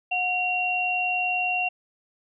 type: tone pair together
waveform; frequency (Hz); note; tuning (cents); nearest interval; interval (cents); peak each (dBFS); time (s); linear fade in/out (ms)
sine; 728.4 / 2750; F#5 / F7; -27 / -27; octave + major seventh; 2300; -27 / -24; 0.11-1.69; 10
effects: none